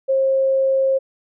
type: tone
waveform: sine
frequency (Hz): 535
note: C5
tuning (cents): +38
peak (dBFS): -14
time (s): 0.08-0.99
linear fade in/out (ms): 20
effects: none